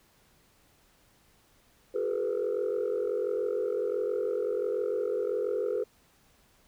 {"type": "tone cluster", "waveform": "sine", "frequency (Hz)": [359.1, 410.1, 451.5, 497.4], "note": ["F4", "G#4", "A4", "B4"], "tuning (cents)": [48, -22, 45, 12], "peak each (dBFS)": [-36, -30, -33, -30], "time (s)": [1.94, 5.84], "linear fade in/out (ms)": 10, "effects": ["tanh soft clip ceiling -22 dBFS", "pink hiss -64 dBFS RMS until 6.67 s"]}